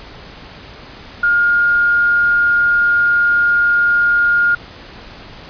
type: tone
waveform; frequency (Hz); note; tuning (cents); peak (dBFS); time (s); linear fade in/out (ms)
sine; 1418; F6; +26; -10; 1.23-4.55; 5
effects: pink hiss -36 dBFS RMS until 5.49 s + resampled to 11025 Hz